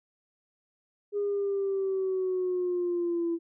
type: linear sweep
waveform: sine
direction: down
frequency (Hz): 410.6 to 334.2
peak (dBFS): -25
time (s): 1.12-3.39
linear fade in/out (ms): 50
effects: tanh soft clip ceiling -22 dBFS